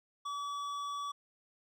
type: tone with hard clipping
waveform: triangle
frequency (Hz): 1144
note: D6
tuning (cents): -46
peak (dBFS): -38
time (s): 0.25-1.12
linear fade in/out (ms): 10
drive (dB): 14
effects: none